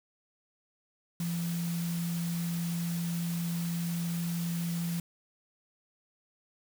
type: tone in noise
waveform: sine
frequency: 170.3 Hz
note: F3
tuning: 43 cents flat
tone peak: -30 dBFS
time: 1.2-5 s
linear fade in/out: 2 ms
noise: white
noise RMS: -43 dBFS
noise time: 1.2-5 s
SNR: +10 dB
effects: none

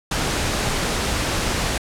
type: noise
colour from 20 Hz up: pink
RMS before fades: -22 dBFS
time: 0.11-1.78 s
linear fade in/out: 5 ms
effects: low-pass 9000 Hz 12 dB/octave

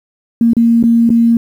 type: tone with dropouts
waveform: sine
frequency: 232.1 Hz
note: A#3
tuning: 7 cents flat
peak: -6 dBFS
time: 0.41-1.37 s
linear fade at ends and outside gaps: 2 ms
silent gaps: 0.534-0.567 / 0.828-0.838 / 1.093-1.102 s
effects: 7-bit

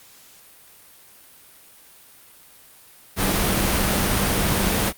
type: tone in noise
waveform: sine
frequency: 195.5 Hz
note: G3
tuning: 4 cents flat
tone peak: -28 dBFS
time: 3.16-4.93 s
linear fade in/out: 50 ms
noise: pink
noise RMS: -21 dBFS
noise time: 3.16-4.93 s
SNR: -10 dB
effects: white hiss -49 dBFS RMS until 4.97 s + Opus 48 kbps

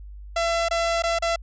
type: tone with dropouts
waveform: sawtooth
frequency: 673 Hz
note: E5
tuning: 36 cents sharp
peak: -17 dBFS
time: 0.36-1.36 s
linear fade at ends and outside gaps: 5 ms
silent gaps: 0.686-0.709 / 1.023-1.036 / 1.188-1.222 s
effects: added 50 Hz sine -37 dBFS peak until 1.42 s + resampled to 16000 Hz

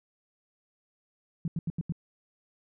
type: tone bursts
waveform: sine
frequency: 164.81 Hz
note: E3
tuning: in tune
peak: -27 dBFS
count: 5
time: 1.45-1.923 s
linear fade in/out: 2 ms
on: 29 ms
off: 82 ms
effects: none

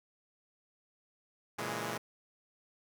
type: chord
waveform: 5% pulse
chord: A# half-diminished seventh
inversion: none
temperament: equal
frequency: 116.54 / 138.59 / 164.81 / 207.7 Hz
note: A#2 / C#3 / E3 / G#3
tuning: 0 / 0 / 0 / 0 cents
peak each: -29 / -34 / -30 / -29 dBFS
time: 1.58-1.98 s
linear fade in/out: 10 ms
effects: none

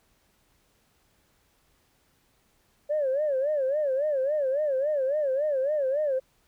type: tone with vibrato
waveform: sine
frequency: 565 Hz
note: C#5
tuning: 33 cents sharp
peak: -22 dBFS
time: 2.89-6.2 s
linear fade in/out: 20 ms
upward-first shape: sine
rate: 3.6 Hz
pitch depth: 150 cents each way
effects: tanh soft clip ceiling -19 dBFS + pink hiss -67 dBFS RMS until 6.47 s

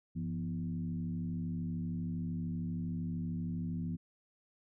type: tone with frequency modulation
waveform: sine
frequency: 170 Hz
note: F3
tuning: 46 cents flat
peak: -34 dBFS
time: 0.15-3.97 s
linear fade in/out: 20 ms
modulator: 72.9 Hz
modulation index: 1
effects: none

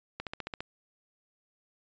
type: click train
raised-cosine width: 0.3 ms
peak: -20 dBFS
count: 7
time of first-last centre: 0.2-0.605 s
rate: 14.8 Hz
effects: resampled to 16000 Hz

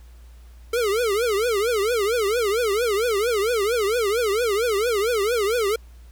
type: tone with vibrato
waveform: square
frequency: 440 Hz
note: A4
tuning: in tune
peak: -20 dBFS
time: 0.73-5.76 s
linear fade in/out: 5 ms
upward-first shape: triangle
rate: 4.4 Hz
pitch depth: 240 cents each way
effects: added 59 Hz sine -42 dBFS peak until 6.11 s + pink hiss -58 dBFS RMS until 6.11 s

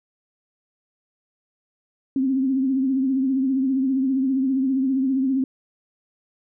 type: tone with vibrato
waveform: sine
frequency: 265.3 Hz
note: C4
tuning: 24 cents sharp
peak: -18 dBFS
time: 2.16-5.44 s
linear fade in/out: 2 ms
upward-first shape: triangle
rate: 15 Hz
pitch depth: 72 cents each way
effects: none

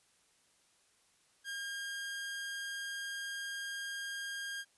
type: tone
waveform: sawtooth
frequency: 1614 Hz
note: G#6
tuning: 50 cents flat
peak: -35 dBFS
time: 1.44-4.65 s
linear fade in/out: 50 ms
effects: white hiss -70 dBFS RMS until 4.77 s + resampled to 24000 Hz

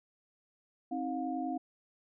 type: tone cluster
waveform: sine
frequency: 265.5 / 315.7 / 712 Hz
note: C4 / D#4 / F5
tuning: +25 / +25 / +33 cents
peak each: -36 / -38 / -37 dBFS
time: 0.91-1.58 s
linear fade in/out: 10 ms
effects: none

